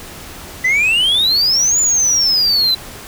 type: exponential two-way sweep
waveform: sine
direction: up then down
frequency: 1975.5 to 7070 to 3968 Hz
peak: -8 dBFS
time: 0.64-2.75 s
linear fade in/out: 10 ms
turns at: 1.8 s
effects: tanh soft clip ceiling -10 dBFS + pink hiss -33 dBFS RMS until 3.07 s